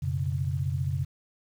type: chord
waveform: sine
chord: F# suspended fourth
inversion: none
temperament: equal with one note detuned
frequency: 90.7 / 123.47 / 138.59 Hz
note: F#2 / B2 / C#3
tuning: -34 / 0 / 0 cents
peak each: -30 / -33 / -29 dBFS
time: 0.02-1.05 s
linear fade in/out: 10 ms
effects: 9-bit